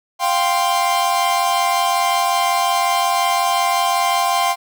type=chord; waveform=45% pulse; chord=F suspended second; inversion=none; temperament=equal; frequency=698.5 / 784 / 1046.5 Hz; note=F5 / G5 / C6; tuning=0 / 0 / 0 cents; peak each=-20 / -20 / -19 dBFS; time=0.19-4.56 s; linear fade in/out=50 ms; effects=none